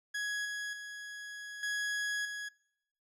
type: tone with level steps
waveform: 40% pulse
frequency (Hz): 1670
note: G#6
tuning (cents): +9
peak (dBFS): -33 / -36 / -42 / -32 / -38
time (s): 0.14-2.49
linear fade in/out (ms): 10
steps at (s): 0.45 / 0.73 / 1.63 / 2.25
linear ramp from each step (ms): 2
effects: noise-tail reverb RT60 0.8 s tail -24 dB re dry + low-pass 10000 Hz 12 dB/octave